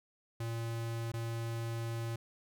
square tone with dropouts, 115.3 Hz, A#2, 19 cents flat, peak -36 dBFS, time 0.4-2.16 s, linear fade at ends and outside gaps 5 ms, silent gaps 1.119-1.137 s, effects none

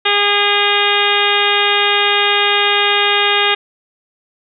harmonic tone, 408.4 Hz, G#4, 29 cents flat, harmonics 1 / 2 / 3 / 4 / 5 / 6 / 7 / 8 / 9, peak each -20 / -20 / -20 / -20 / -20 / -20 / -20 / -20 / -20 dBFS, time 0.05-3.55 s, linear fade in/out 10 ms, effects none

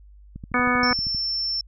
click train, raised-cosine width 5 ms, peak -23 dBFS, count 11, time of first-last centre 0.36-1.147 s, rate 12.7 Hz
harmonic tone, 247.4 Hz, B3, 3 cents sharp, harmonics 1 / 2 / 3 / 4 / 5 / 6 / 7 / 9, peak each -24 / -29 / -30 / -29 / -24 / -27 / -27 / -26 dBFS, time 0.54-0.93 s, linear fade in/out 2 ms
sine tone, 5380 Hz, E8, 34 cents sharp, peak -23 dBFS, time 0.83-1.61 s, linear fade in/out 2 ms
effects added 50 Hz sine -45 dBFS peak until 1.67 s

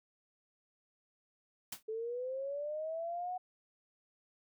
white noise with exponential decay, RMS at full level -37 dBFS, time 1.72-1.83 s, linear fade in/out 5 ms, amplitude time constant 22 ms
sine linear sweep, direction up, 432.3 to 740 Hz, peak -36 dBFS, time 1.88-3.38 s, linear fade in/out 10 ms
effects none

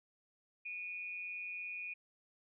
sine tone with amplitude modulation, 2448 Hz, D#7, 29 cents flat, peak -38 dBFS, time 0.65-1.94 s, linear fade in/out 10 ms, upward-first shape sine, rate 183 Hz, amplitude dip 55%, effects none

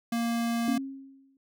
square tone, 233.1 Hz, A#3, in tune, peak -27 dBFS, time 0.12-0.78 s, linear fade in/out 5 ms
sine tone with exponential decay, 270.6 Hz, C#4, 42 cents flat, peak -24 dBFS, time 0.68-1.37 s, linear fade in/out 2 ms, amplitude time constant 150 ms
effects none

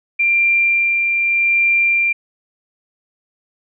sine tone with tremolo, 2376 Hz, D7, 20 cents sharp, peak -11 dBFS, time 0.19-2.13 s, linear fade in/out 10 ms, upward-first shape sine, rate 0.83 Hz, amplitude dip 30%, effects none

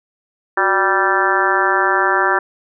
harmonic tone with a mistuned harmonic, 194.8 Hz, G3, 11 cents flat, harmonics 2 / 3 / 4 / 5 / 6 / 7 / 8 / 9, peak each -21 / -25 / -22 / -20 / -22 / -20 / -20 / -20 dBFS, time 0.57-2.39 s, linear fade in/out 5 ms, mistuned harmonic 2, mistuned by -92 cents, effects none

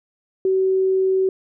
sine tone, 379.3 Hz, F#4, 43 cents sharp, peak -15 dBFS, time 0.45-1.29 s, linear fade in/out 2 ms, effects none

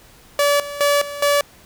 sawtooth tone with tremolo, 575 Hz, D5, 37 cents flat, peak -10 dBFS, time 0.39-1.41 s, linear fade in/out 2 ms, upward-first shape square, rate 2.4 Hz, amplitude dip 80%, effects pink hiss -48 dBFS RMS until 1.65 s

